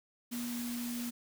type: tone in noise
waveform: sine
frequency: 240 Hz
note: B3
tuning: 49 cents flat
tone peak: -36 dBFS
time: 0.31-1.11 s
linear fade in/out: 20 ms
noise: white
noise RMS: -44 dBFS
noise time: 0.31-1.11 s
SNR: +5 dB
effects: none